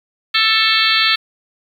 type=harmonic tone with a mistuned harmonic; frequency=441.2 Hz; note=A4; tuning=5 cents sharp; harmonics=3 / 4 / 5 / 6 / 7 / 8 / 9 / 10; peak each=-20 / -20 / -20 / -20 / -20 / -20 / -20 / -20 dBFS; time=0.34-1.16 s; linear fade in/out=10 ms; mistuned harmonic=7; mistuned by=+63 cents; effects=7-bit